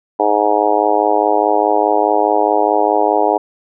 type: harmonic tone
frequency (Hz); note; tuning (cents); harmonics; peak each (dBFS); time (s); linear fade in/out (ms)
104.8; G#2; +16; 3 / 4 / 5 / 6 / 7 / 8 / 9; -21 / -18 / -20 / -19 / -17 / -17 / -21; 0.19-3.38; 10
effects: none